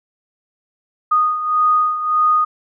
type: beating tone pair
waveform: sine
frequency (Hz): 1237 / 1238.7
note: D#6 / D#6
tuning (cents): -10 / -8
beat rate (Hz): 1.7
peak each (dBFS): -14 / -20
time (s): 1.11-2.45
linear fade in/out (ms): 10
effects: none